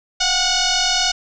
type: tone with frequency modulation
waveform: sine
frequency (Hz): 754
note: F#5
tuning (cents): +32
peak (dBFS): -15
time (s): 0.2-1.12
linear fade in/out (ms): 10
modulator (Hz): 733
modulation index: 7.5
effects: none